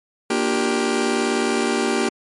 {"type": "chord", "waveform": "sawtooth", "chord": "G minor seventh", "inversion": "first", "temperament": "just", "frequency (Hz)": [235.2, 294, 352.8, 392], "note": ["Bb3", "D4", "F4", "G4"], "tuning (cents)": [16, 2, 18, 0], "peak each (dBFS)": [-19, -22, -22, -18], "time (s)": [0.3, 2.09], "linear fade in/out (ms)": 5, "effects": ["MP3 48 kbps"]}